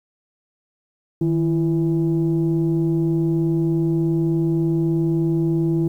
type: tone pair together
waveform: sine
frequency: 157.31 / 334 Hz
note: D#3 / E4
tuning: +19 / +23 cents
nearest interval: octave + minor second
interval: 1304 cents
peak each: -18 dBFS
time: 1.21-5.88 s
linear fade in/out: 5 ms
effects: tanh soft clip ceiling -12 dBFS + 9-bit